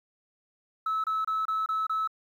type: tone bursts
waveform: sine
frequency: 1300 Hz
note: E6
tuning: 24 cents flat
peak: -24 dBFS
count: 6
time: 0.86-2.075 s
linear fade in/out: 5 ms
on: 180 ms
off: 27 ms
effects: tanh soft clip ceiling -23 dBFS + 10-bit